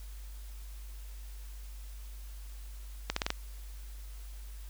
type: accelerating click train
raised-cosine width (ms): 0.2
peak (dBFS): -12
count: 5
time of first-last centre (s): 3.1-3.304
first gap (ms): 64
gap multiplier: 0.85
effects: added 50 Hz sine -42 dBFS peak until 4.69 s + white hiss -57 dBFS RMS until 4.69 s